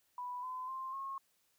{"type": "tone with pitch steps", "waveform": "sine", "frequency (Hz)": [987.8, 1019.1, 1051.4, 1084.7], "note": ["B5", "C6", "C6", "C#6"], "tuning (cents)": [0, -46, 8, -38], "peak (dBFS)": -39, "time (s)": [0.18, 1.18], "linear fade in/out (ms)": 2, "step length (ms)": 250, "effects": ["white hiss -75 dBFS RMS until 1.58 s"]}